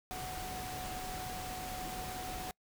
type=tone in noise; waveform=sine; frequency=740 Hz; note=F#5; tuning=in tune; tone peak=-42 dBFS; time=0.11-2.51 s; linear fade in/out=0 ms; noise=pink; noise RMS=-43 dBFS; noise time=0.11-2.51 s; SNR=-2 dB; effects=noise-tail reverb RT60 0.1 s tail -25 dB re dry